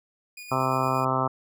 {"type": "tone with tremolo", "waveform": "sawtooth", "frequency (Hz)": 2449, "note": "D#7", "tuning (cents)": -28, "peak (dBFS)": -35, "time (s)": [0.37, 1.05], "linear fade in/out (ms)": 5, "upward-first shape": "square", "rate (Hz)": 8.7, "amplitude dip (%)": 30}
{"type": "harmonic tone", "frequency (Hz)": 130.81, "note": "C3", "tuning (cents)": 0, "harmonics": [1, 2, 3, 4, 5, 6, 7, 8, 9, 10], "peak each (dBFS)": [-30, -32, -34, -34, -31, -32, -31, -30, -30, -30], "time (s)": [0.51, 1.28], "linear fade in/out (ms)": 10}
{"type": "clicks", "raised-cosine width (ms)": 2, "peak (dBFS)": -35, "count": 5, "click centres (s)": [0.577, 0.621, 0.842, 0.88, 1.063]}
{"effects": []}